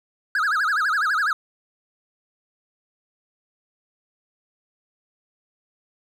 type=tone with vibrato; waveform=triangle; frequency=1448 Hz; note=F#6; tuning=38 cents flat; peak=-17 dBFS; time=0.35-1.33 s; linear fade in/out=2 ms; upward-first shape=sine; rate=12 Hz; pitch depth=270 cents each way; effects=none